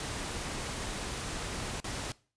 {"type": "noise with dropouts", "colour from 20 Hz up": "pink", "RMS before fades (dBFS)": -37, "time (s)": [0, 2.12], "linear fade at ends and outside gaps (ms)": 1, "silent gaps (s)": [1.802, 1.843], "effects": ["noise-tail reverb RT60 0.4 s tail -21 dB re dry", "resampled to 22050 Hz"]}